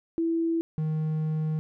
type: tone pair in turn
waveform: sine / triangle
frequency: 330.7 / 156.07 Hz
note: E4 / D#3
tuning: +6 / +6 cents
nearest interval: octave + minor second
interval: 1300 cents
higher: first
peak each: -23 / -23 dBFS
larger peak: neither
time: 0.18-0.61 / 0.78-1.59 s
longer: second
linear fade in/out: 0 ms
effects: none